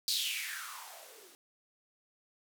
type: noise with band-pass filter sweep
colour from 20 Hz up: violet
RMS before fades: -39 dBFS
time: 0.08-1.35 s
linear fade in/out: 0 ms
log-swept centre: 4400 to 300 Hz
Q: 6.1
effects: none